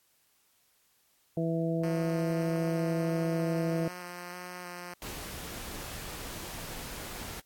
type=harmonic tone; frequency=164.81 Hz; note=E3; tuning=in tune; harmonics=1 / 2 / 3 / 4; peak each=-30 / -33 / -35 / -36 dBFS; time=1.37-3.88 s; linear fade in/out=2 ms
type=tone with vibrato; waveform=5% pulse; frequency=178.1 Hz; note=F3; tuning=34 cents sharp; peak=-29 dBFS; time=1.83-4.94 s; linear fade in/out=2 ms; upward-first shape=square; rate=1.6 Hz; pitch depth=13 cents each way
type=noise; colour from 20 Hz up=pink; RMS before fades=-41 dBFS; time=5.02-7.4 s; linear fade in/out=2 ms
effects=white hiss -69 dBFS RMS until 7.45 s + AAC 64 kbps